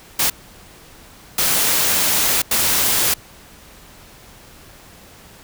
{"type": "noise bursts at uneven times", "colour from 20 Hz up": "white", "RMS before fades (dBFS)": -17, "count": 3, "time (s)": [[0.19, 0.3], [1.38, 2.42], [2.51, 3.14]], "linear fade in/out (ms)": 5, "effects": ["pink hiss -44 dBFS RMS until 5.43 s"]}